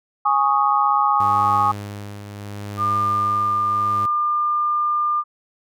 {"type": "chord", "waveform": "sine", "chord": "Ab suspended fourth", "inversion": "none", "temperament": "equal", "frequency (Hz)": [830.6, 1108.7, 1244.5], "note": ["Ab5", "Db6", "Eb6"], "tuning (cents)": [0, 0, 0], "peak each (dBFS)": -19, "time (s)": [0.25, 1.72], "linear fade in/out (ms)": 10}
{"type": "tone with tremolo", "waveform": "sawtooth", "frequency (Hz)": 102.2, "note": "G#2", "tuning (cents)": -27, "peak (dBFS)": -23, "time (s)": [1.2, 4.06], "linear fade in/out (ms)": 0, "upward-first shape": "triangle", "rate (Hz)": 0.72, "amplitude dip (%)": 55}
{"type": "tone", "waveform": "sine", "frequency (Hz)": 1200, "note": "D6", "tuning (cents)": 37, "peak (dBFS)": -17, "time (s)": [2.77, 5.24], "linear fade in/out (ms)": 50}
{"effects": []}